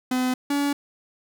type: tone pair in turn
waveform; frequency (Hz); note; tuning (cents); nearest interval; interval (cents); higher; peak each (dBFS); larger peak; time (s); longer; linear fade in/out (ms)
45% pulse; 253.9 / 285; B3 / C#4; +48 / +48; major second; 200; second; -21; neither; 0.11-0.34 / 0.5-0.73; neither; 5
effects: none